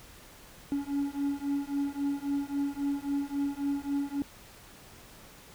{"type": "beating tone pair", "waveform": "triangle", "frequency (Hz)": [280.3, 284], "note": ["C#4", "C#4"], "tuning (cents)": [19, 42], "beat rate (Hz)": 3.7, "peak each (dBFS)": -30, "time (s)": [0.72, 4.22], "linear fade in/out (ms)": 0, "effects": ["pink hiss -52 dBFS RMS until 5.54 s"]}